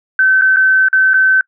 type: tone with dropouts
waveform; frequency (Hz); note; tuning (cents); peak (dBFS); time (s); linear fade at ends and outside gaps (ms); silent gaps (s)
sine; 1534; G6; -38; -7; 0.19-1.41; 2; 0.413-0.419 / 0.562-0.568 / 0.885-0.929 / 1.135-1.141
effects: noise-tail reverb RT60 0.1 s tail -26 dB re dry